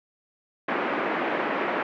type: band-pass noise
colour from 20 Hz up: pink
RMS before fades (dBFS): -27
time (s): 0.68-1.83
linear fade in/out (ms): 5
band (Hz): 260 to 2200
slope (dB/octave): 24
effects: none